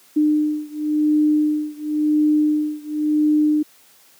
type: beating tone pair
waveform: sine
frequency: 301.9 / 302.84 Hz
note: D4 / D#4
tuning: +48 / -47 cents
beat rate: 0.94 Hz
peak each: -18 / -19 dBFS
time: 0.16-3.63 s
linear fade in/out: 10 ms
effects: white hiss -52 dBFS RMS until 4.19 s + high-pass 150 Hz 12 dB/octave